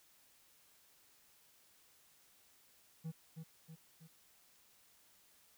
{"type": "tone with echo", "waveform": "triangle", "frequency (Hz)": 160.9, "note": "E3", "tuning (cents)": -42, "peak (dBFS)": -38, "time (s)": [3.04, 3.12], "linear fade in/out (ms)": 20, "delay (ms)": 320, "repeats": 3, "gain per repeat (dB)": -5, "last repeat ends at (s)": 4.08, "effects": ["white hiss -68 dBFS RMS until 5.57 s"]}